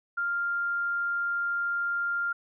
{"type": "tone", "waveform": "sine", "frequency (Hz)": 1396.9, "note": "F6", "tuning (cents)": 0, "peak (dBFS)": -26, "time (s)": [0.17, 2.33], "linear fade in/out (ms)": 10, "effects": []}